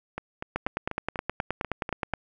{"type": "two click trains", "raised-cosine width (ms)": 0.5, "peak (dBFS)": [-17, -12], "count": [9, 16], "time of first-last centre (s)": [[0.18, 2.136], [0.56, 2.137]], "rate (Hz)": [4.09, 9.51], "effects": []}